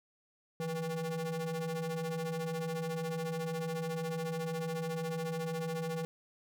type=ring-modulated tone; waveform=square; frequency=160 Hz; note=D#3; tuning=49 cents sharp; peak=-32 dBFS; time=0.6-6.05 s; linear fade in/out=0 ms; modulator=327 Hz; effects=none